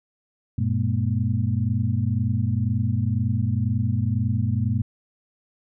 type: tone cluster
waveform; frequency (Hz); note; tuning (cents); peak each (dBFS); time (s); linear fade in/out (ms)
sine; 96.7 / 118.7 / 209.7 / 239.8; G2 / A#2 / G#3 / A#3; -23 / +32 / +17 / +49; -24 / -23 / -29 / -30; 0.58-4.82; 5
effects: none